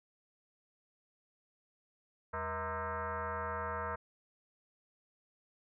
sine tone with frequency modulation, 198 Hz, G3, 18 cents sharp, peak -35 dBFS, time 2.33-3.96 s, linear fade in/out 10 ms, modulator 280 Hz, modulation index 5.1, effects none

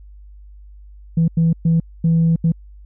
sine tone bursts at uneven times, 164.81 Hz, E3, in tune, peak -10 dBFS, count 5, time 1.17-1.28 / 1.37-1.53 / 1.65-1.8 / 2.04-2.36 / 2.44-2.52 s, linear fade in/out 5 ms, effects tanh soft clip ceiling -9 dBFS + added 50 Hz sine -38 dBFS peak until 2.85 s

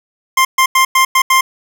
25% pulse tone bursts at uneven times, 1052 Hz, C6, 9 cents sharp, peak -4 dBFS, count 6, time 0.37-0.45 / 0.58-0.66 / 0.75-0.85 / 0.95-1.05 / 1.15-1.22 / 1.3-1.41 s, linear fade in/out 5 ms, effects none

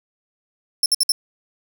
25% pulse tone bursts, 5350 Hz, E8, 25 cents sharp, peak -9 dBFS, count 4, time 0.83-1.12 s, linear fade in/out 2 ms, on 29 ms, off 58 ms, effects none

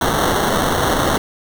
white noise with sample-and-hold, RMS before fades -17 dBFS, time 0.01-1.18 s, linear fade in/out 2 ms, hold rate 2450 Hz, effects none

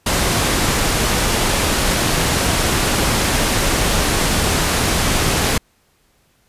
pink low-pass noise, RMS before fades -17 dBFS, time 0.06-5.58 s, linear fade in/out 5 ms, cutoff 12000 Hz, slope 24 dB/octave, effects pink hiss -59 dBFS RMS until 6.48 s + resampled to 32000 Hz

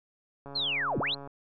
click train, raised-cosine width 1 ms, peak -30 dBFS, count 115, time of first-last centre 0.46-1.274 s, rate 140 Hz
sine linear two-way sweep, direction down then up, 4340 to 75.5 to 4340 Hz, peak -27 dBFS, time 0.55-1.15 s, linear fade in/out 10 ms, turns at 0.99 s
effects none

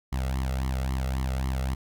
sawtooth tone with flanger, 65.41 Hz, C2, in tune, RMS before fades -28 dBFS, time 0.12-1.75 s, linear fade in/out 10 ms, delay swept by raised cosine 0.96 to 1.52 ms, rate 3.7 Hz, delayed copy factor +0.85, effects none

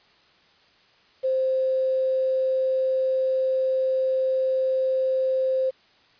sine tone with quantisation, 523.3 Hz, C5, in tune, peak -20 dBFS, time 1.23-5.71 s, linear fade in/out 20 ms, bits 8, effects white hiss -58 dBFS RMS until 6.19 s + resampled to 11025 Hz

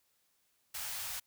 white band-stop noise, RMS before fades -40 dBFS, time 0.74-1.2 s, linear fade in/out 10 ms, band 130 to 640 Hz, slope 24 dB/octave, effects white hiss -75 dBFS RMS until 1.26 s

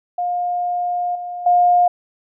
sine tone with level steps, 710 Hz, F5, 28 cents sharp, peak -18 / -25 / -10 dBFS, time 0.18-1.88 s, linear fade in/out 5 ms, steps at 1.15 / 1.46 s, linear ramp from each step 5 ms, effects none

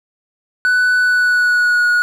triangle tone with pitch glide, 1491 to 1451.9 Hz, F#6 to F#6, +13 to -33 cents, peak -9 dBFS, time 0.65-2.02 s, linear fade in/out 0 ms, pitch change -46 cents, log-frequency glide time 0.98-1.87 s, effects none

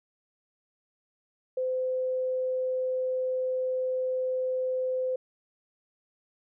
sine tone, 513 Hz, C5, 34 cents flat, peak -26 dBFS, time 1.57-5.16 s, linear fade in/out 5 ms, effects none

